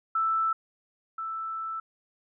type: tone pair in turn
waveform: sine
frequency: 1322 / 1322 Hz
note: E6 / E6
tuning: +5 / +5 cents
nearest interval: unison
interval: 0 cents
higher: neither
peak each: -23 / -31 dBFS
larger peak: first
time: 0.15-0.53 / 1.18-1.8 s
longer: second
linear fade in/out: 5 ms
effects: none